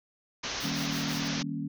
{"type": "low-pass noise", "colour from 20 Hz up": "white", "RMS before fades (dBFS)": -35, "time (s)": [0.43, 1.43], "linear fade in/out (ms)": 10, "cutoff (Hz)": 6300, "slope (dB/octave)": 96}
{"type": "noise with tremolo", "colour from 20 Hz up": "blue", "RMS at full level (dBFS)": -44, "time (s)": [0.6, 1.28], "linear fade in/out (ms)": 5, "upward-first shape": "sine", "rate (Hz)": 6, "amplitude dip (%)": 90}
{"type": "chord", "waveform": "sine", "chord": "Eb dominant seventh", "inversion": "none", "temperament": "equal", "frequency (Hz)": [155.56, 196, 233.1, 277.2], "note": ["Eb3", "G3", "Bb3", "Db4"], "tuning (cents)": [0, 0, 0, 0], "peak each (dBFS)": [-36, -39, -37, -35], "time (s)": [0.63, 1.68], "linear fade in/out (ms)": 10}
{"effects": []}